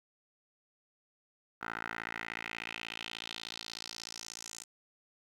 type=tone with band-pass filter sweep; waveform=10% pulse; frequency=56.5 Hz; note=A1; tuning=47 cents sharp; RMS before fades=-43 dBFS; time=1.61-4.64 s; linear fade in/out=10 ms; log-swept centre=1400 to 7200 Hz; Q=2.9; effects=11-bit